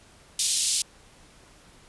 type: band-pass noise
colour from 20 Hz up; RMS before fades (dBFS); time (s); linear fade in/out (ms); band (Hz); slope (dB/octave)
white; -25; 0.39-0.82; 2; 3400 to 10000; 24
effects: pink hiss -54 dBFS RMS until 1.88 s + resampled to 24000 Hz